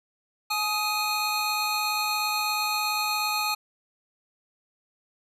square tone cluster, 848 / 1255 / 2487 / 4232 Hz, G#5 / D#6 / D#7 / C8, +36 / +15 / -1 / +19 cents, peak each -31 dBFS, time 0.5-3.55 s, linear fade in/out 10 ms, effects resampled to 32000 Hz

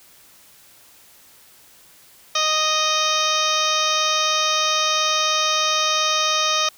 harmonic tone, 621 Hz, D#5, 3 cents flat, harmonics 1 / 2 / 3 / 4 / 5 / 6 / 7 / 8 / 9 / 10, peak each -28 / -22 / -32 / -27 / -27 / -24 / -35 / -31 / -26 / -29 dBFS, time 2.35-6.69 s, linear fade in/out 5 ms, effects white hiss -50 dBFS RMS until 6.77 s

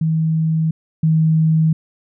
sine tone pair in turn, 160 / 159.17 Hz, D#3 / D#3, +49 / +40 cents, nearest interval unison, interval 9 cents, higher first, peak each -14 / -11 dBFS, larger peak second, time 0.01-0.71 / 1.03-1.73 s, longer neither, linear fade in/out 5 ms, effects none

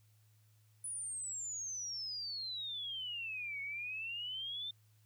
sine exponential two-way sweep, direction down then up, 10010 to 2204 to 3604 Hz, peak -39 dBFS, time 0.84-4.71 s, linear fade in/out 5 ms, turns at 3.61 s, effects added 107 Hz sine -65 dBFS peak until 5.05 s + white hiss -75 dBFS RMS until 5.05 s

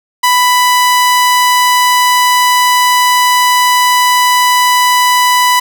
sawtooth tone, 992 Hz, B5, 7 cents sharp, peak -3 dBFS, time 0.23-5.6 s, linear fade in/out 10 ms, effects none

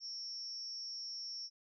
sine tone with amplitude modulation, 5460 Hz, F8, 40 cents flat, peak -38 dBFS, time 0-1.5 s, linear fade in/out 50 ms, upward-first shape sine, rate 239 Hz, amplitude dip 75%, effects none

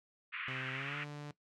white band-pass noise, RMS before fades -42 dBFS, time 0.32-1.05 s, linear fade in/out 20 ms, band 1200 to 2800 Hz, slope 48 dB/octave
sawtooth tone with pitch glide, 130.81 to 146.83 Hz, C3 to D3, 0 to 0 cents, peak -39 dBFS, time 0.48-1.31 s, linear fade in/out 2 ms, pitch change +200 cents, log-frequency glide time 0.72-0.98 s
effects noise-tail reverb RT60 0.1 s tail -18 dB re dry + low-pass 6000 Hz 12 dB/octave

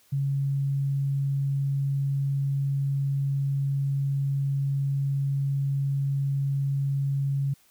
sine tone, 138.59 Hz, C#3, in tune, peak -23 dBFS, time 0.12-7.54 s, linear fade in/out 10 ms, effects white hiss -61 dBFS RMS until 7.7 s

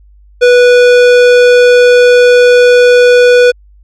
sine tone with tanh clipping, 490.9 Hz, B4, 10 cents flat, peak -4 dBFS, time 0.41-3.52 s, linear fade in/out 20 ms, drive 18 dB, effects added 50 Hz sine -38 dBFS peak until 3.83 s

